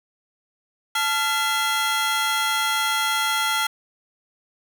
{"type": "tone cluster", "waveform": "45% pulse", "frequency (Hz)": [872, 1383, 2027, 3280], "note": ["A5", "F6", "B6", "G#7"], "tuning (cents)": [-16, -17, 45, -22], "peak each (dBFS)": [-27, -24, -28, -26], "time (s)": [0.95, 3.67], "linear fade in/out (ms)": 5, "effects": []}